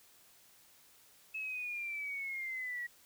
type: linear sweep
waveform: sine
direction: down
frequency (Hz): 2600 to 1912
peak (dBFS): -37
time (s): 1.34-2.87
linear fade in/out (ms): 10
effects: white hiss -63 dBFS RMS until 3.05 s